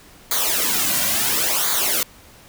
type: noise with flanger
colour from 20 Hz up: white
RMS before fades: -20 dBFS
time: 0.31-2.03 s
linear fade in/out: 2 ms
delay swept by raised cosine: 0.36 to 2.36 ms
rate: 0.72 Hz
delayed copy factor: -0.75
effects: pink hiss -47 dBFS RMS until 2.48 s